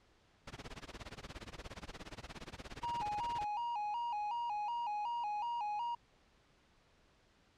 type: noise with tremolo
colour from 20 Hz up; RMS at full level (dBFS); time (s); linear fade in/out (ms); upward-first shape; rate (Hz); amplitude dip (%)
pink; -45; 0.47-3.45; 5; sine; 17; 100
type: tone with vibrato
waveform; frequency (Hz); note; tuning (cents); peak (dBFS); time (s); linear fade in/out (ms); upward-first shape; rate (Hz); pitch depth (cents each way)
triangle; 889; A5; +18; -34; 2.83-5.95; 5; square; 2.7; 110
effects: pink hiss -69 dBFS RMS until 7.57 s + low-pass 5000 Hz 12 dB/octave